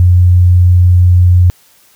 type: tone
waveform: sine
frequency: 89.4 Hz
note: F2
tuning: 41 cents sharp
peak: -3 dBFS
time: 0-1.5 s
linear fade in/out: 0 ms
effects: white hiss -47 dBFS RMS until 1.95 s

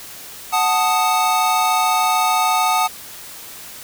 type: chord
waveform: square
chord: D# diminished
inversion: first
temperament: equal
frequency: 740 / 880 / 1244.5 Hz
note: F#5 / A5 / D#6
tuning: 0 / 0 / 0 cents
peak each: -20 dBFS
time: 0.52-2.88 s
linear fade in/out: 20 ms
effects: white hiss -36 dBFS RMS until 3.83 s

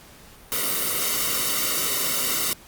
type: noise with comb filter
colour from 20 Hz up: white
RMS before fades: -24 dBFS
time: 0.52-2.53 s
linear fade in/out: 0 ms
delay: 1.2 ms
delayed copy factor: -0.8
effects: pink hiss -48 dBFS RMS until 2.67 s + Opus 48 kbps

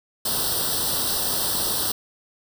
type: noise with comb filter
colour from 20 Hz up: white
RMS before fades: -24 dBFS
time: 0.25-1.92 s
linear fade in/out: 5 ms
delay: 0.22 ms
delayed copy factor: +0.9
effects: none

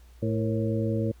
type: harmonic tone with a mistuned harmonic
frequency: 110 Hz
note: A2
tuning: in tune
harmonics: 1 / 2 / 3 / 4 / 5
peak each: -27 / -30 / -32 / -33 / -34 dBFS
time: 0.22-1.12 s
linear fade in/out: 10 ms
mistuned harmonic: 4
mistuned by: +91 cents
effects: added 60 Hz sine -49 dBFS peak until 1.2 s + pink hiss -62 dBFS RMS until 1.2 s

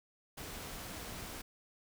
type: noise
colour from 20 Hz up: pink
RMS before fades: -45 dBFS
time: 0.37-1.42 s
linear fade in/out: 10 ms
effects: none

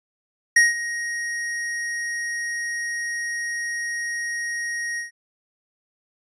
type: tone with ADSR envelope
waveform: square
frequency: 1878 Hz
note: A#6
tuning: 12 cents sharp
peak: -11 dBFS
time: 0.56-5.11 s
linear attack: 6 ms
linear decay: 170 ms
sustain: -15 dB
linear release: 130 ms
effects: resampled to 22050 Hz

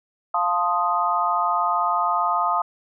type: chord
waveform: sine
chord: F dominant seventh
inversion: none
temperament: equal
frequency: 698.5 / 880 / 1046.5 / 1244.5 Hz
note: F5 / A5 / C6 / Eb6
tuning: 0 / 0 / 0 / 0 cents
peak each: -25 / -25 / -26 / -22 dBFS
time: 0.34-2.62 s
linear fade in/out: 5 ms
effects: none

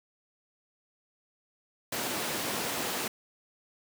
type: high-pass noise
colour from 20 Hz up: pink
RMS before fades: -33 dBFS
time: 1.92-3.08 s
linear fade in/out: 5 ms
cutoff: 230 Hz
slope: 12 dB/octave
effects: none

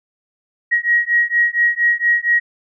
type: beating tone pair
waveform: sine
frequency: 1894 / 1898.3 Hz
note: A#6 / A#6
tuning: +27 / +31 cents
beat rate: 4.3 Hz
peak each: -16 dBFS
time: 0.71-2.4 s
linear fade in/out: 20 ms
effects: none

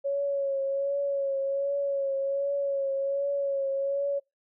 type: tone with vibrato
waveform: sine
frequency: 554.4 Hz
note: C#5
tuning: in tune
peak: -25 dBFS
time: 0.04-4.2 s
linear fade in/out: 20 ms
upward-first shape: triangle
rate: 1.3 Hz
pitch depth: 35 cents each way
effects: noise-tail reverb RT60 0.2 s tail -25 dB re dry

